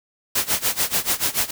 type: noise with tremolo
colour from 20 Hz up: white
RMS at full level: -19 dBFS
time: 0.35-1.51 s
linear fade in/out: 5 ms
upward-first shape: sine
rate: 6.9 Hz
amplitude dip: 90%
effects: none